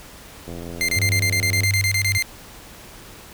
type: click train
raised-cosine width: 2 ms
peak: -21 dBFS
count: 100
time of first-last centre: 0.48-1.639 s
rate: 85.4 Hz
type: tone bursts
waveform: sawtooth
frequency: 2092 Hz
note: C7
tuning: 1 cent flat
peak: -15 dBFS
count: 14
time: 0.81-2.224 s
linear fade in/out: 0 ms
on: 75 ms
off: 28 ms
type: tone with tremolo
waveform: sine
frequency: 100.1 Hz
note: G2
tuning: 37 cents sharp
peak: -19 dBFS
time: 0.96-2.18 s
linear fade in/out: 5 ms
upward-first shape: sine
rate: 1.7 Hz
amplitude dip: 40%
effects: pink hiss -42 dBFS RMS until 3.33 s